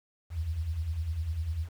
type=beating tone pair; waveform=sine; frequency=72.3 / 82.3 Hz; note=D2 / E2; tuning=-27 / -2 cents; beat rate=10 Hz; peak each=-38 / -30 dBFS; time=0.3-1.69 s; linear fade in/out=50 ms; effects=9-bit